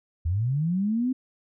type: linear sweep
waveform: sine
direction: up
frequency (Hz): 76.6 to 263.4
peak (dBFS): -22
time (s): 0.25-1.13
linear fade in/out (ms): 10
effects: none